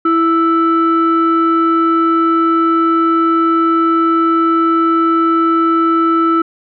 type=tone pair together; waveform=sine; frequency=330 / 1320 Hz; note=E4 / E6; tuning=+2 / +2 cents; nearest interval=2 octaves; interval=2400 cents; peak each=-11 dBFS; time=0.05-6.42 s; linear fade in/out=5 ms; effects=tanh soft clip ceiling -4 dBFS